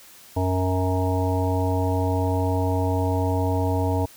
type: harmonic tone with a mistuned harmonic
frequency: 92.5 Hz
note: F#2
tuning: in tune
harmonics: 1 / 3 / 5 / 7 / 9 / 10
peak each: -22 / -27 / -29 / -30 / -32 / -32 dBFS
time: 0.36-4.06 s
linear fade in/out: 10 ms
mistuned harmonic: 10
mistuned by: +16 cents
effects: white hiss -48 dBFS RMS until 4.16 s